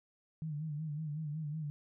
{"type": "tone with vibrato", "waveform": "sine", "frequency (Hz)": 152.6, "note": "D#3", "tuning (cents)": -33, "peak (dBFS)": -36, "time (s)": [0.42, 1.7], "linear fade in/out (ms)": 0, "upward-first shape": "sine", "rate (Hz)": 5.4, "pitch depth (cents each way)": 80, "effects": []}